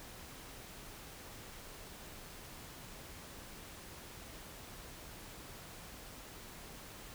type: silence
effects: pink hiss -51 dBFS RMS until 7.14 s